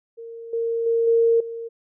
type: tone with level steps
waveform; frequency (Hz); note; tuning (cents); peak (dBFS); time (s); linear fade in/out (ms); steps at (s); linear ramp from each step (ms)
sine; 460.6; A#4; -21; -34 / -21 / -17 / -14 / -29; 0.17-1.69; 20; 0.53 / 0.86 / 1.07 / 1.4; 5
effects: none